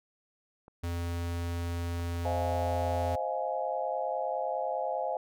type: clicks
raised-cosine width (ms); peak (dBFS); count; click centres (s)
1; -37; 3; 0.681 / 1.997 / 2.158
type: tone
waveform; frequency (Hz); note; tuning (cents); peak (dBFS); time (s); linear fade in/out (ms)
square; 85.7; F2; -32; -32; 0.83-3.16; 10
type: chord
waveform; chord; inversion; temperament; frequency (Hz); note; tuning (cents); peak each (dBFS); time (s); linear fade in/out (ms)
sine; F minor seventh; second; just; 523.8 / 628.6 / 698.5 / 838.1; C5 / Eb5 / F5 / Ab5; +2 / +18 / 0 / +16; -35; 2.25-5.17; 2
effects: none